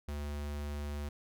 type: tone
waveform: square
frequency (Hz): 73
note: D2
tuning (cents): -10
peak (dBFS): -37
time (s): 0.08-1.09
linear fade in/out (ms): 5
effects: none